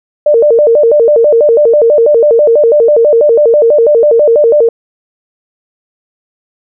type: tone with vibrato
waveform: sine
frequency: 523.3 Hz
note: C5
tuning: in tune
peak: -3 dBFS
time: 0.26-4.69 s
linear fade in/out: 5 ms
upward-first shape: square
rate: 6.1 Hz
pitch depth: 220 cents each way
effects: none